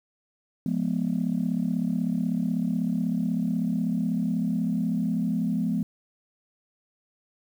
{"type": "chord", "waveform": "sine", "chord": "F diminished", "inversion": "none", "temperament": "equal with one note detuned", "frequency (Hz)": [174.61, 210.8, 246.9], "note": ["F3", "Ab3", "Cb4"], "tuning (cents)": [0, 26, 0], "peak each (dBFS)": -27, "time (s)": [0.66, 5.83], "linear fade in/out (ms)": 2, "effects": ["tanh soft clip ceiling -16 dBFS", "9-bit"]}